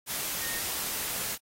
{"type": "tone in noise", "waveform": "sine", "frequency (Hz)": 1848, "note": "A#6", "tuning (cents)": -16, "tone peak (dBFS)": -40, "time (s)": [0.39, 0.62], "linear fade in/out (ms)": 50, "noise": "white", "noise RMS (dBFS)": -33, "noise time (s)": [0.06, 1.38], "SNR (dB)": -10, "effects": ["AAC 48 kbps"]}